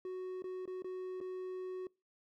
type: tone with dropouts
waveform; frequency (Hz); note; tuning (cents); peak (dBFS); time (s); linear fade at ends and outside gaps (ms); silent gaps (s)
triangle; 370; F#4; 0; -37; 0.05-1.87; 2; 0.422-0.441 / 0.656-0.676 / 0.822-0.844 / 1.204-1.211
effects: noise-tail reverb RT60 0.3 s tail -26 dB re dry